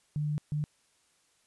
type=tone bursts at uneven times; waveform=sine; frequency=149.4 Hz; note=D3; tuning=30 cents sharp; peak=-28 dBFS; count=2; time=0.16-0.38 / 0.52-0.64 s; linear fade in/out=0 ms; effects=white hiss -69 dBFS RMS until 1.46 s + resampled to 24000 Hz

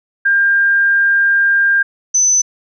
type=tone pair in turn; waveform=sine; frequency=1600 / 6053 Hz; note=G6 / F#8; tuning=+35 / +38 cents; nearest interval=octave + major seventh; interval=2303 cents; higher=second; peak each=-9 dBFS; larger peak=neither; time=0.25-1.83 / 2.14-2.42 s; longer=first; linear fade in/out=10 ms; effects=none

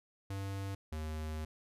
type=tone pair in turn; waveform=square; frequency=98 / 77.78 Hz; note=G2 / D#2; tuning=0 / 0 cents; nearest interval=major third; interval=400 cents; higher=first; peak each=-38 / -38 dBFS; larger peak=neither; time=0.3-0.75 / 0.92-1.45 s; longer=second; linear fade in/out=5 ms; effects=resampled to 32000 Hz

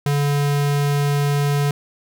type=tone; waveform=square; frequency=143.6 Hz; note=D3; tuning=39 cents flat; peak=-17 dBFS; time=0.06-1.71 s; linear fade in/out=2 ms; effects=none

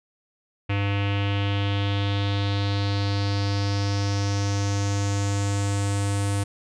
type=tone with low-pass filter sweep; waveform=square; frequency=100.3 Hz; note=G2; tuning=40 cents sharp; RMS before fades=-24 dBFS; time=0.69-6.44 s; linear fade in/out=10 ms; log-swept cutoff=2600 to 9100 Hz; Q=3.8; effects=none

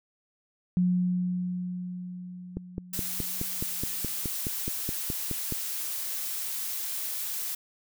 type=tone with exponential decay; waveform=sine; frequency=180.1 Hz; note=F#3; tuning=46 cents flat; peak=-20 dBFS; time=0.77-4.27 s; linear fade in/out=0 ms; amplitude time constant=760 ms
type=click train; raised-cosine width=3 ms; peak=-19 dBFS; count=15; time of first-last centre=2.57-5.524 s; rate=4.74 Hz
type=noise; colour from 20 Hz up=blue; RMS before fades=-33 dBFS; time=2.93-7.55 s; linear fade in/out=5 ms
effects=none

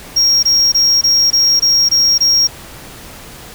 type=tone bursts; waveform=triangle; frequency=5588 Hz; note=F8; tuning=in tune; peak=-7 dBFS; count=8; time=0.16-2.474 s; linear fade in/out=10 ms; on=270 ms; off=22 ms; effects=pink hiss -34 dBFS RMS until 3.54 s

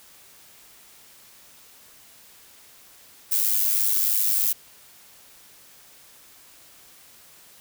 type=noise with amplitude modulation; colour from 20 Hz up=violet; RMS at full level=-19 dBFS; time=3.31-4.53 s; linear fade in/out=10 ms; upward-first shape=sine; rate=103 Hz; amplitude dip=65%; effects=white hiss -51 dBFS RMS until 7.6 s

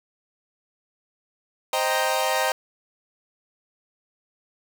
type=chord; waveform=sawtooth; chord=C minor seventh; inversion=none; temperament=equal; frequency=523.3 / 622.3 / 784 / 932.3 Hz; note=C5 / Eb5 / G5 / Bb5; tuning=0 / 0 / 0 / 0 cents; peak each=-23 dBFS; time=1.73-2.52 s; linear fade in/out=2 ms; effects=none

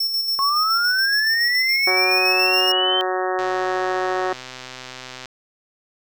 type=tone with tremolo; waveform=square; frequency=5400 Hz; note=E8; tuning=41 cents sharp; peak=-19 dBFS; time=0-2.72 s; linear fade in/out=5 ms; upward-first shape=square; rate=7.1 Hz; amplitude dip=40%
type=linear sweep; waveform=sine; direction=up; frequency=1080 to 3116 Hz; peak=-18 dBFS; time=0.39-3.01 s; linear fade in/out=0 ms
type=harmonic tone; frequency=185 Hz; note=F#3; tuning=in tune; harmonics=2 / 3 / 4 / 5 / 6 / 7 / 8 / 9 / 10; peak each=-24 / -28 / -25 / -33 / -30 / -32 / -36 / -34 / -33 dBFS; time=1.87-4.33 s; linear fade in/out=2 ms
type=click train; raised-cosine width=0.2 ms; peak=-17 dBFS; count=240; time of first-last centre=3.39-5.257 s; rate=128 Hz
effects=none

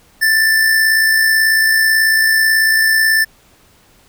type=tone with amplitude modulation; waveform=square; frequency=1769 Hz; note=A6; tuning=9 cents sharp; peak=-9 dBFS; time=0.21-3.25 s; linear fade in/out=20 ms; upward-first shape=sine; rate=58.2 Hz; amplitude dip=35%; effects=pink hiss -50 dBFS RMS until 4.08 s

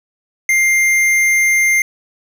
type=tone with hard clipping; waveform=triangle; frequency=2100 Hz; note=C7; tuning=6 cents sharp; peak=-12 dBFS; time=0.49-1.82 s; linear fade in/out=2 ms; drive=15 dB; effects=none

